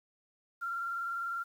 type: tone with vibrato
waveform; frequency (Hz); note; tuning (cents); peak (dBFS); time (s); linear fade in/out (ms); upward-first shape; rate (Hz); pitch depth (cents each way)
sine; 1374; F6; -29; -33; 0.61-1.44; 20; sine; 20; 36
effects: 10-bit